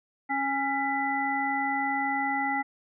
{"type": "harmonic tone with a mistuned harmonic", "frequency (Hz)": 274.5, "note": "C#4", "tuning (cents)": -17, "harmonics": [1, 3, 5, 7], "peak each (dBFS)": [-33, -28, -37, -30], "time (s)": [0.29, 2.63], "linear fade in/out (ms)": 20, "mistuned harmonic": 7, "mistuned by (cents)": 60, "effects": []}